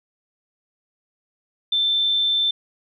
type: tone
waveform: sine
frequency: 3549 Hz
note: A7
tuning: 14 cents sharp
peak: -17 dBFS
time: 1.72-2.51 s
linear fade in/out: 5 ms
effects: none